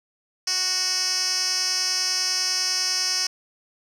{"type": "tone with band-pass filter", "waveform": "10% pulse", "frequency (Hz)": 370, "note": "F#4", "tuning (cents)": 0, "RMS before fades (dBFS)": -24, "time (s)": [0.47, 3.27], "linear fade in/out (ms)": 5, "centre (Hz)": 5400, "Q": 3.9, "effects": []}